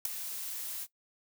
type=noise with ADSR envelope; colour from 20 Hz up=blue; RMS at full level=-26 dBFS; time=0.05-0.87 s; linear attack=5 ms; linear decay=4 ms; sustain=-13 dB; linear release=44 ms; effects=noise-tail reverb RT60 0.1 s tail -17 dB re dry